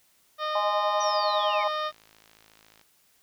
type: harmonic tone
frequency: 613 Hz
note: D#5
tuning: 26 cents flat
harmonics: 1 / 2 / 3 / 4 / 5 / 6 / 7 / 8 / 9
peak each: -32 / -29 / -39 / -45 / -43 / -38 / -49 / -48 / -49 dBFS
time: 0.38-1.92 s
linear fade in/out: 50 ms
type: chord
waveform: sine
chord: Ab major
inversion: second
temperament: just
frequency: 623 / 830.6 / 1038.3 Hz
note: Eb5 / Ab5 / C6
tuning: +2 / 0 / -14 cents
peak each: -29 dBFS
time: 0.55-1.68 s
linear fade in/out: 5 ms
type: linear sweep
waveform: sine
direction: down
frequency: 5920 to 2093 Hz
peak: -32 dBFS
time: 1-1.64 s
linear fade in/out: 10 ms
type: click train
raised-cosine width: 0.2 ms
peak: -36 dBFS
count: 78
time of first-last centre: 1.39-2.813 s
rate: 54.1 Hz
effects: white hiss -64 dBFS RMS until 3.22 s